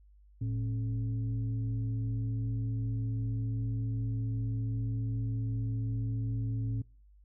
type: tone with frequency modulation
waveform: sine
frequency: 112.6 Hz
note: A2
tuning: 40 cents sharp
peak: -30 dBFS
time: 0.41-6.82 s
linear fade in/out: 5 ms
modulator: 160 Hz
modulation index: 0.55
effects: noise-tail reverb RT60 0.4 s tail -25 dB re dry + added 50 Hz sine -56 dBFS peak until 7.24 s